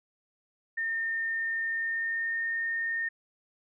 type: tone with pitch glide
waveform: sine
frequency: 1818 to 1830.6 Hz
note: A#6 to A#6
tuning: -44 to -32 cents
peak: -28 dBFS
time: 0.77-3.09 s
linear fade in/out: 10 ms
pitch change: +12 cents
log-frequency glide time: 1.64-2.42 s
effects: none